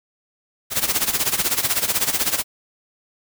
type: noise with tremolo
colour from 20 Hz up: white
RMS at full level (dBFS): -18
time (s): 0.7-2.44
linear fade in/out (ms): 50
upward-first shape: sine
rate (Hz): 16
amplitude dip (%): 80
effects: none